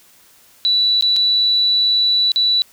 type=tone with dropouts; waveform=sine; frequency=3951 Hz; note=B7; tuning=in tune; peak=-12 dBFS; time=0.65-2.62 s; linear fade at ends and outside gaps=0 ms; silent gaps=1.01-1.024 / 1.162-1.166 / 2.318-2.36 s; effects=white hiss -50 dBFS RMS until 2.72 s